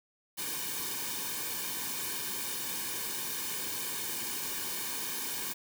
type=noise with comb filter; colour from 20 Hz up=white; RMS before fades=-36 dBFS; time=0.37-5.54 s; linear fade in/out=20 ms; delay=1.5 ms; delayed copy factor=-0.8; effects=none